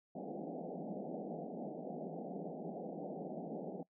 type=band-pass noise; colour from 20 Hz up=pink; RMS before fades=-44 dBFS; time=0.15-3.83 s; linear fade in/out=5 ms; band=160 to 790 Hz; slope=96 dB/octave; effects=noise-tail reverb RT60 0.1 s tail -20 dB re dry